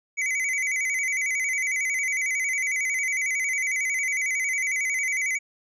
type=tone with vibrato; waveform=square; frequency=2149 Hz; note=C7; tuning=46 cents sharp; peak=-24 dBFS; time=0.17-5.39 s; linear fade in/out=20 ms; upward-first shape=square; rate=11 Hz; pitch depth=87 cents each way; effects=resampled to 22050 Hz